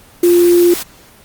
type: tone in noise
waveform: sine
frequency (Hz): 349.2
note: F4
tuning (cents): 0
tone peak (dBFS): -6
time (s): 0.23-0.74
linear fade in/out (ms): 5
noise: white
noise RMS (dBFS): -23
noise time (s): 0.23-0.83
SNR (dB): +14
effects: pink hiss -43 dBFS RMS until 1.24 s + Opus 24 kbps